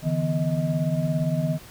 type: tone cluster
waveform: sine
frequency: 145.2 / 162.7 / 246.6 / 630 Hz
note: D3 / E3 / B3 / D#5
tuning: -19 / -22 / -2 / +21 cents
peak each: -26 / -24 / -31 / -30 dBFS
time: 0.02-1.59 s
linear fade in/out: 50 ms
effects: pink hiss -46 dBFS RMS until 1.7 s